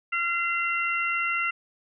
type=harmonic tone; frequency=686 Hz; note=F5; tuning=31 cents flat; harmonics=2 / 3 / 4; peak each=-28 / -28 / -29 dBFS; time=0.12-1.51 s; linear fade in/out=10 ms; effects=none